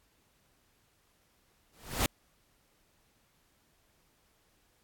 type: noise with exponential growth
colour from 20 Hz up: pink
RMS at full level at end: -25 dBFS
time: 1.73-2.06 s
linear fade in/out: 2 ms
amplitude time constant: 70 ms
effects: pink hiss -70 dBFS RMS until 4.83 s + AAC 64 kbps